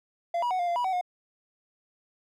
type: tone with pitch steps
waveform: triangle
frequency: 686 / 967 / 741 / 703 / 691 / 975 / 755 / 720 Hz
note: F5 / B5 / F#5 / F5 / F5 / B5 / F#5 / F#5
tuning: -31 / -37 / +2 / +11 / -19 / -23 / +35 / -47 cents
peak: -23 dBFS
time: 0.34-1.012 s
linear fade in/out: 5 ms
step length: 84 ms
effects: none